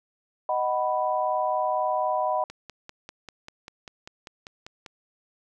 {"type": "chord", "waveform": "sine", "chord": "B major", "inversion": "first", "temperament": "equal with one note detuned", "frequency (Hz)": [622.3, 746.4, 987.8], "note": ["D#5", "F#5", "B5"], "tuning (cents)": [0, 15, 0], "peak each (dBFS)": -27, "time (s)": [0.49, 2.44], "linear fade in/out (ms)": 2}
{"type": "click train", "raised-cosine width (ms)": 0.2, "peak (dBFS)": -23, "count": 13, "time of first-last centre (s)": [2.5, 4.862], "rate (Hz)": 5.08}
{"effects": []}